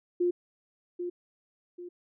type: tone with echo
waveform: sine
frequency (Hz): 353.1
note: F4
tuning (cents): +19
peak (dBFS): -23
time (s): 0.2-0.31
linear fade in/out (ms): 10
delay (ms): 790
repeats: 2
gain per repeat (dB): -8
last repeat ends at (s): 1.89
effects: none